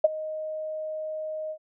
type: tone with ADSR envelope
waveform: sine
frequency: 623 Hz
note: D#5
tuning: 2 cents sharp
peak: -11 dBFS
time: 0.04-1.58 s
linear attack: 6 ms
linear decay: 24 ms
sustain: -19 dB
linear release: 73 ms
effects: none